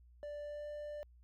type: tone with pitch glide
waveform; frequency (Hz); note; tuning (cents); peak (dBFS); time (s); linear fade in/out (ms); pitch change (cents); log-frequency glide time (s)
triangle; 587.3 to 592.4; D5 to D5; 0 to +15; -40; 0.23-1.03; 0; +15; 0.41-0.68
effects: added 60 Hz sine -59 dBFS peak until 1.23 s